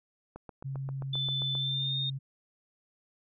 click train, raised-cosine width 1 ms, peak -29 dBFS, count 10, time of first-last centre 0.36-1.552 s, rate 7.55 Hz
sine tone, 135.5 Hz, C#3, 39 cents flat, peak -33 dBFS, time 0.64-2.19 s, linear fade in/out 20 ms
sine tone with pitch glide, 3520 to 3672 Hz, A7 to A#7, 0 to -27 cents, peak -30 dBFS, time 1.13-2.1 s, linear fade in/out 5 ms, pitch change +73 cents, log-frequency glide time 1.56-1.96 s
effects none

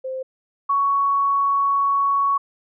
sine tone pair in turn, 522 / 1115.7 Hz, C5 / C#6, -4 / +11 cents, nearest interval octave + minor second, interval 1315 cents, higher second, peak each -25 / -16 dBFS, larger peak second, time 0.04-0.23 / 0.69-2.38 s, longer second, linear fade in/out 10 ms, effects none

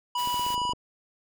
harmonic tone, 980 Hz, B5, 14 cents flat, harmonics 1 / 3 / 5 / 7 / 9, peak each -26 / -33 / -42 / -46 / -51 dBFS, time 0.15-0.73 s, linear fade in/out 5 ms
white noise, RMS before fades -39 dBFS, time 0.17-0.56 s, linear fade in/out 20 ms
clicks, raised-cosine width 2 ms, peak -27 dBFS, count 11, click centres 0.274 / 0.343 / 0.395 / 0.465 / 0.504 / 0.543 / 0.579 / 0.617 / 0.652 / 0.694 / 0.734 s
effects none

